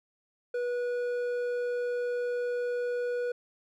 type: tone with hard clipping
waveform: sine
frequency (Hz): 487.3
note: B4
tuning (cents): -23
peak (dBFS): -30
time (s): 0.54-3.32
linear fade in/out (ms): 5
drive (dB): 6
effects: none